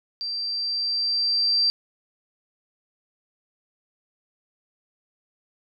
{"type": "tone with level ramp", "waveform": "sine", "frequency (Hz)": 4699, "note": "D8", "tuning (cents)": 0, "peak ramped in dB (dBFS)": [-27, -17], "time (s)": [0.21, 1.7], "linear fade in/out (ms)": 0, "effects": []}